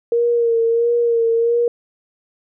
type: tone with vibrato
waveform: sine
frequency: 466.2 Hz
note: A#4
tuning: in tune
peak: -13 dBFS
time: 0.12-1.68 s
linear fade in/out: 2 ms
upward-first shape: sine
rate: 1.5 Hz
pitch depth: 33 cents each way
effects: none